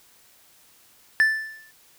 triangle tone with exponential decay, 1760 Hz, A6, in tune, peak -11 dBFS, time 1.2-1.71 s, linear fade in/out 0 ms, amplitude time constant 110 ms, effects white hiss -56 dBFS RMS until 1.98 s

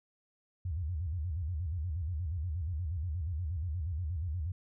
sine tone with vibrato, 82.41 Hz, E2, in tune, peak -32 dBFS, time 0.65-4.52 s, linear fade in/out 5 ms, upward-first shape square, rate 8.4 Hz, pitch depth 170 cents each way, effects none

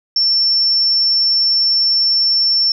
sine tone, 5410 Hz, E8, 44 cents sharp, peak -11 dBFS, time 0.16-2.72 s, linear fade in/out 2 ms, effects none

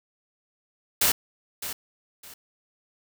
white noise with echo, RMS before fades -21 dBFS, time 1.01-1.12 s, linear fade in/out 5 ms, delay 610 ms, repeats 2, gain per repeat -12 dB, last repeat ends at 2.34 s, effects none

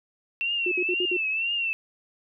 sine tone with vibrato, 2691 Hz, E7, 35 cents sharp, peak -24 dBFS, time 0.41-1.73 s, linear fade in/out 0 ms, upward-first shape triangle, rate 2 Hz, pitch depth 100 cents each way
sine tone bursts, 360.5 Hz, F#4, 45 cents flat, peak -25 dBFS, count 5, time 0.66-1.169 s, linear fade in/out 5 ms, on 57 ms, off 56 ms
effects none

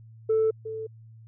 sine tone with echo, 440.6 Hz, A4, 2 cents sharp, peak -18 dBFS, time 0.29-0.51 s, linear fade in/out 10 ms, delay 360 ms, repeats 1, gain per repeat -13 dB, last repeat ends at 0.87 s, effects tanh soft clip ceiling -17 dBFS + added 112 Hz sine -46 dBFS peak until 1.27 s

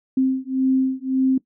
sine beating tone pair, 261.6 / 263.4 Hz, C4 / C4, 0 / +12 cents, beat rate 1.8 Hz, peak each -20 dBFS, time 0.17-1.38 s, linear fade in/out 5 ms, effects noise-tail reverb RT60 0.1 s tail -19 dB re dry

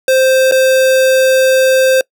square tone with dropouts, 523.3 Hz, C5, in tune, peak -8 dBFS, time 0.08-2.01 s, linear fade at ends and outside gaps 2 ms, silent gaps 0.513-0.521 s, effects noise-tail reverb RT60 0.1 s tail -25 dB re dry

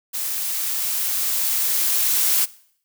blue noise with level ramp, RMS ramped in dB -26 to -18 dBFS, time 0.13-2.46 s, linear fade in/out 20 ms, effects noise-tail reverb RT60 0.6 s tail -20 dB re dry

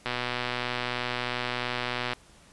click train, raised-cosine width 0.3 ms, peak -13 dBFS, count 256, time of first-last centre 0.06-2.133 s, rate 123 Hz, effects pink hiss -56 dBFS RMS until 2.52 s + resampled to 24000 Hz

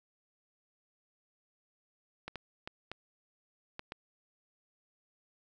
clicks, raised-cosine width 0.3 ms, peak -24 dBFS, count 6, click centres 2.28 / 2.357 / 2.675 / 2.916 / 3.794 / 3.921 s, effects none

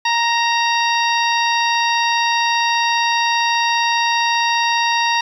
harmonic tone with a mistuned harmonic, 935 Hz, A#5, 5 cents sharp, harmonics 1 / 2 / 3 / 4 / 5 / 6, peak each -17 / -21 / -23 / -24 / -27 / -28 dBFS, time 0.05-5.21 s, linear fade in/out 5 ms, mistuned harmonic 3, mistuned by -35 cents, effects 8-bit

